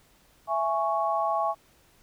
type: chord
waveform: sine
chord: C# minor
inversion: first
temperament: just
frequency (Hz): 665.2 / 831.5 / 1108.7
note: E5 / G#5 / C#6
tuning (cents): +16 / +2 / 0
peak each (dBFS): -28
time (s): 0.47-1.55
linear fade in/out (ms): 50
effects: pink hiss -61 dBFS RMS until 2.02 s